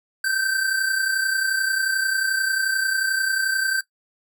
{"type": "tone pair together", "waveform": "square", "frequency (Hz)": [1531, 1562.3], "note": ["G6", "G6"], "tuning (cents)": [-41, -6], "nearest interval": "unison", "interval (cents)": 35, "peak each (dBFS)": [-28, -22], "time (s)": [0.24, 3.81], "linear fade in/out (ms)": 5, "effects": ["noise-tail reverb RT60 0.1 s tail -17 dB re dry"]}